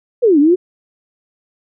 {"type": "exponential two-way sweep", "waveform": "sine", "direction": "down then up", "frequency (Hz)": [517, 277.2, 378.2], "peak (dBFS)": -7, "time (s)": [0.22, 0.56], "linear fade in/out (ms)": 20, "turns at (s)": 0.39, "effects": []}